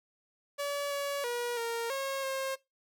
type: tone with pitch steps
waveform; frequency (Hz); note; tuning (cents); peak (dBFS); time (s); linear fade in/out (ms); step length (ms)
sawtooth; 571 / 566 / 480.7 / 463.9 / 543 / 535; D5 / C#5 / B4 / A#4 / C#5 / C5; -49 / +36 / -47 / -8 / -36 / +38; -28; 0.58-2.56; 20; 330
effects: noise-tail reverb RT60 0.2 s tail -21 dB re dry